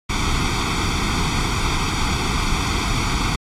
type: noise with comb filter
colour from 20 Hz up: pink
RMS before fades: -20 dBFS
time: 0.09-3.36 s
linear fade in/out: 10 ms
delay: 0.87 ms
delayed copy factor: +0.9
effects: low-pass 6000 Hz 12 dB/octave + AAC 64 kbps